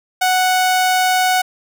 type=tone; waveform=sawtooth; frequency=740 Hz; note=F#5; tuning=in tune; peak=-9 dBFS; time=0.21-1.42 s; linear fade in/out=10 ms; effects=none